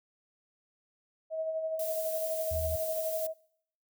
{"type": "tone with tremolo", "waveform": "sine", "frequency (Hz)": 639, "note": "D#5", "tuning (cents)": 46, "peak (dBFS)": -29, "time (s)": [1.3, 3.34], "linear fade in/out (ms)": 50, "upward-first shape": "sine", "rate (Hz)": 12, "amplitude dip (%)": 40}
{"type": "noise", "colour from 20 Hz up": "violet", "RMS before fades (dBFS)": -39, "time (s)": [1.79, 3.27], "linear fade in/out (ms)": 5}
{"type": "tone", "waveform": "sine", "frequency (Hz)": 77.78, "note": "D#2", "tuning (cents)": 0, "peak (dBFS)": -33, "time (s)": [2.51, 2.76], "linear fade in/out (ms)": 5}
{"effects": ["noise-tail reverb RT60 0.7 s tail -23 dB re dry"]}